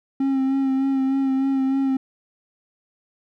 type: tone with vibrato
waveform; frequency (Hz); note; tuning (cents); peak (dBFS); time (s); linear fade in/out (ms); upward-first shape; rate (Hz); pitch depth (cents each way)
triangle; 268.4; C4; +44; -16; 0.2-1.97; 5; sine; 3.3; 25
effects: none